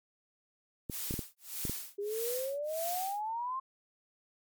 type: noise with tremolo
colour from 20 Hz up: blue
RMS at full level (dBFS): -37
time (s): 0.89-3.29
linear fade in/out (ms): 50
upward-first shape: sine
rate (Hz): 1.6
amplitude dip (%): 100
type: clicks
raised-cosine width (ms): 3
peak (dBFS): -23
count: 6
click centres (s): 0.898 / 1.109 / 1.14 / 1.192 / 1.652 / 1.696
type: exponential sweep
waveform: sine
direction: up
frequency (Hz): 397.9 to 1073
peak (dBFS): -33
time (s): 1.98-3.6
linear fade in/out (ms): 10
effects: MP3 96 kbps